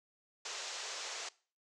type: band-pass noise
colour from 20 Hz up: white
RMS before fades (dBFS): -43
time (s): 0.45-1.29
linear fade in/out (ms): 5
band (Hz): 390 to 7200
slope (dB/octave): 48
effects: noise-tail reverb RT60 0.4 s tail -21 dB re dry